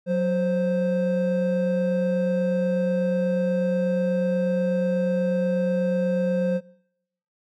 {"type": "tone pair together", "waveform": "triangle", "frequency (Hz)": [183.84, 523.3], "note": ["F#3", "C5"], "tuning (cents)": [-11, 0], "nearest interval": "octave + tritone", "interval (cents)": 1811, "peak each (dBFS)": -21, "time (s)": [0.06, 6.61], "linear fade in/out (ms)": 50, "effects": ["noise-tail reverb RT60 0.8 s tail -24 dB re dry"]}